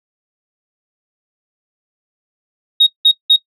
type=tone bursts; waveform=sine; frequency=3757 Hz; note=A#7; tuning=13 cents sharp; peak=-4 dBFS; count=3; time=2.8-3.364 s; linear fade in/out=10 ms; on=68 ms; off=180 ms; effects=noise-tail reverb RT60 0.1 s tail -21 dB re dry + tanh soft clip ceiling -1 dBFS